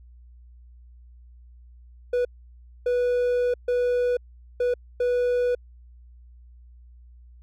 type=tone bursts at uneven times; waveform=triangle; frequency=490.7 Hz; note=B4; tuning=11 cents flat; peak=-18 dBFS; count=5; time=2.13-2.25 / 2.86-3.54 / 3.68-4.17 / 4.6-4.74 / 5-5.55 s; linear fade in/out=5 ms; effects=added 60 Hz sine -46 dBFS peak until 7.42 s